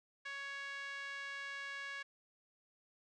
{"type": "tone with band-pass filter", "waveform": "5% pulse", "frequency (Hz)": 557, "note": "C#5", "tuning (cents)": 8, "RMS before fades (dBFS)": -45, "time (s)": [0.25, 2.03], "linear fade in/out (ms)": 10, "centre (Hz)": 1700, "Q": 2.6, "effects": ["resampled to 24000 Hz"]}